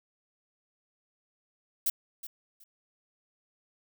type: noise with echo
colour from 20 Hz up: violet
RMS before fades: -27 dBFS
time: 1.86-1.9 s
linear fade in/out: 5 ms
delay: 370 ms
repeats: 2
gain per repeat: -14 dB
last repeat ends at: 2.64 s
effects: none